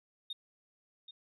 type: tone with echo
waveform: sine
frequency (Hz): 3689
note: A#7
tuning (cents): -19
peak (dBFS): -36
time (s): 0.3-0.33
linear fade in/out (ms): 5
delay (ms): 780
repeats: 1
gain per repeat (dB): -11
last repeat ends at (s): 1.11
effects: tanh soft clip ceiling -34 dBFS